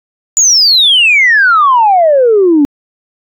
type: exponential sweep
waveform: sine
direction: down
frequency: 7040 to 277.2 Hz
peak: -3 dBFS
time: 0.37-2.65 s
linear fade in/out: 0 ms
effects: tanh soft clip ceiling 0 dBFS